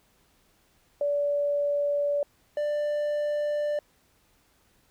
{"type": "tone pair in turn", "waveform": ["sine", "triangle"], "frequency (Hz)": [577, 591.2], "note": ["D5", "D5"], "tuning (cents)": [-31, 11], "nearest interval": "unison", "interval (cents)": 42, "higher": "second", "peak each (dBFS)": -23, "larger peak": "neither", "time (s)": [[1.01, 2.23], [2.57, 3.79]], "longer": "neither", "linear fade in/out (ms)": 2, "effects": ["pink hiss -65 dBFS RMS until 4.9 s"]}